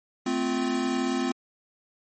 square chord, F major, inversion first, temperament equal with one note detuned, 220 / 258.3 / 349.2 Hz, A3 / C4 / F4, 0 / -22 / 0 cents, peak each -33 / -27 / -31 dBFS, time 0.26-1.32 s, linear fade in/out 5 ms, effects MP3 32 kbps

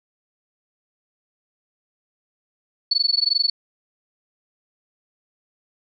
sine tone with amplitude modulation, 4435 Hz, C#8, in tune, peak -13 dBFS, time 2.91-3.5 s, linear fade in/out 5 ms, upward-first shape sine, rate 22.6 Hz, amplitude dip 100%, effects none

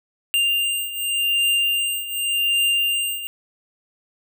square beating tone pair, 2794 / 2794.87 Hz, F7 / F7, 0 / +1 cents, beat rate 0.87 Hz, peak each -25 / -21 dBFS, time 0.34-3.27 s, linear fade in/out 0 ms, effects none

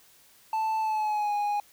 triangle tone with pitch glide, 880 to 825.8 Hz, A5 to G#5, 0 to -10 cents, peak -23 dBFS, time 0.53-1.6 s, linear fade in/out 2 ms, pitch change -110 cents, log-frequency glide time 0.8-1.33 s, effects white hiss -58 dBFS RMS until 1.72 s

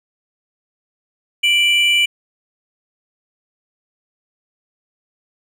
triangle tone pair together, 2349 / 2960 Hz, D7 / F#7, 0 / 0 cents, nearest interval major third, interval 400 cents, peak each -13 / -13 dBFS, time 1.43-2.06 s, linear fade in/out 10 ms, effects none

